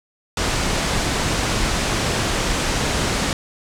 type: low-pass noise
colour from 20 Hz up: pink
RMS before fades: -21 dBFS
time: 0.37-3.33 s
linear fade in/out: 2 ms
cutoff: 8500 Hz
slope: 24 dB/octave
effects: none